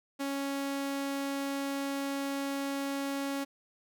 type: tone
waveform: sawtooth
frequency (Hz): 277.2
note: C#4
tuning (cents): 0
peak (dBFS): -28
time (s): 0.19-3.45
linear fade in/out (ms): 20
effects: none